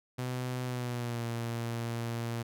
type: tone with pitch glide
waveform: sawtooth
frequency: 126 to 116.89 Hz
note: B2 to A#2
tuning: +35 to +5 cents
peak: -29 dBFS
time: 0.18-2.43 s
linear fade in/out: 10 ms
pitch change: -130 cents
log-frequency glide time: 0.64-1.25 s
effects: none